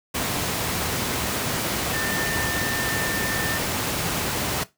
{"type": "tone in noise", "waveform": "sine", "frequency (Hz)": 1796, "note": "A6", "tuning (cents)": 35, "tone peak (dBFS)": -28, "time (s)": [1.93, 3.58], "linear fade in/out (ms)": 10, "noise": "pink", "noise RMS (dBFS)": -25, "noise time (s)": [0.14, 4.64], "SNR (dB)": -6, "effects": ["noise-tail reverb RT60 0.2 s tail -17 dB re dry", "high-pass 80 Hz 12 dB/octave"]}